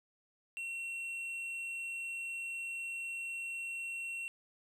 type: tone with tanh clipping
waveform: sine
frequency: 2724 Hz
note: F7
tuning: 44 cents flat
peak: -39 dBFS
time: 0.57-4.28 s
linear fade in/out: 0 ms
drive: 6 dB
effects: none